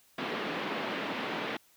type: band-pass noise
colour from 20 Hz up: pink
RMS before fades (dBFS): -35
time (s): 0.18-1.57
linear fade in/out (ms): 5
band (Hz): 200 to 3400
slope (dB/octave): 24
effects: white hiss -64 dBFS RMS until 1.76 s